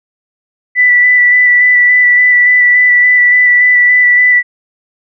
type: tone with vibrato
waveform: sine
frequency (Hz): 1976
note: B6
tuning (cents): 0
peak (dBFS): -4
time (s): 0.75-4.43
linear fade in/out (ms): 50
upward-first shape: square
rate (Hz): 3.5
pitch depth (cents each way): 12
effects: none